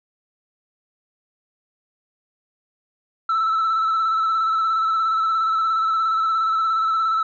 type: tone with vibrato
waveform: sine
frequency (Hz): 1318.5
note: E6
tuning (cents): 0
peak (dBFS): -15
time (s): 3.29-7.23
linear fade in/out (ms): 5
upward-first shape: square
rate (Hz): 17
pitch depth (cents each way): 24
effects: tanh soft clip ceiling -16 dBFS